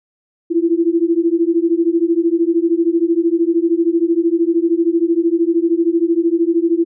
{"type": "beating tone pair", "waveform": "sine", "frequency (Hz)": [329.6, 342.6], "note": ["E4", "F4"], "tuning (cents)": [0, -33], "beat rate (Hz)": 13, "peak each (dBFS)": -15, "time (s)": [0.5, 6.85], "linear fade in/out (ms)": 20, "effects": []}